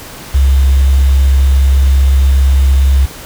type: tone with quantisation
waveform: sine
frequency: 67.4 Hz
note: C#2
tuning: 48 cents flat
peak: -5 dBFS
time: 0.34-3.06 s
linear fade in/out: 10 ms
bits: 5
effects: pink hiss -30 dBFS RMS until 3.25 s